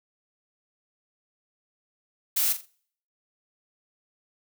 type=noise with echo; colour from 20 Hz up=blue; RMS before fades=-24 dBFS; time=2.36-2.53 s; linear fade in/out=10 ms; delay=43 ms; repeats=3; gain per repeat=-10 dB; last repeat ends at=2.659 s; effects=noise-tail reverb RT60 0.6 s tail -26 dB re dry